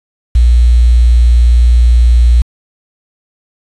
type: tone with quantisation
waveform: sine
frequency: 59.5 Hz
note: A#1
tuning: 36 cents sharp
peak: -3 dBFS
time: 0.35-2.42 s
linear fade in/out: 5 ms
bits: 5
effects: resampled to 24000 Hz